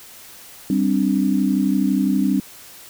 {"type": "chord", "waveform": "sine", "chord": "G suspended fourth", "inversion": "none", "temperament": "equal", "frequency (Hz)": [196, 261.6, 293.7], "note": ["G3", "C4", "D4"], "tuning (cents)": [0, 0, 0], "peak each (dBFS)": [-19, -20, -21], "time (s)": [0.7, 2.4], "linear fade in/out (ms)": 2, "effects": ["white hiss -42 dBFS RMS until 2.89 s"]}